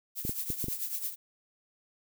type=noise with tremolo; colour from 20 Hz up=violet; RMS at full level=-32 dBFS; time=0.15-1.16 s; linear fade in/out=50 ms; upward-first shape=triangle; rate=9.1 Hz; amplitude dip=75%
type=clicks; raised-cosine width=3 ms; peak=-22 dBFS; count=5; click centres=0.251 / 0.294 / 0.502 / 0.642 / 0.684 s
effects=none